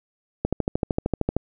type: click train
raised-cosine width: 2 ms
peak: -8 dBFS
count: 13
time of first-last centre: 0.45-1.366 s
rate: 13.1 Hz
effects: none